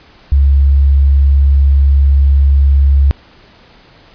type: tone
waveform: sine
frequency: 69.3 Hz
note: C#2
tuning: in tune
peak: -5 dBFS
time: 0.32-3.11 s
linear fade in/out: 0 ms
effects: pink hiss -43 dBFS RMS until 4.14 s + resampled to 11025 Hz